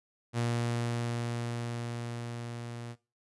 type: tone with level ramp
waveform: sawtooth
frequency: 118.5 Hz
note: A#2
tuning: 29 cents sharp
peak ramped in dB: -24 to -36 dBFS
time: 0.33-2.96 s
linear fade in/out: 50 ms
effects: noise-tail reverb RT60 0.3 s tail -19 dB re dry + resampled to 24000 Hz